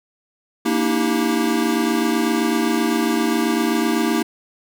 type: chord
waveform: square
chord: E half-diminished seventh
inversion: second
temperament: equal with one note detuned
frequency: 233.1 / 293.7 / 321.4 / 392 Hz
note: Bb3 / D4 / E4 / G4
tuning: 0 / 0 / -44 / 0 cents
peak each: -22 / -25 / -22 / -26 dBFS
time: 0.65-4.23 s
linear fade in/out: 10 ms
effects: none